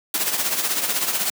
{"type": "noise with tremolo", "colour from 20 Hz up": "white", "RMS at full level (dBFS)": -20, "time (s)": [0.14, 1.3], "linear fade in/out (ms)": 2, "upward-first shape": "triangle", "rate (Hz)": 16, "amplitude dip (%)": 65, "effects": ["high-pass 200 Hz 12 dB/octave"]}